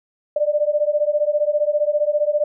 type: beating tone pair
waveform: sine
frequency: 587.3 / 602.3 Hz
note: D5 / D5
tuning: 0 / +44 cents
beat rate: 15 Hz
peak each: -19 dBFS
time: 0.36-2.44 s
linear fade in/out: 5 ms
effects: none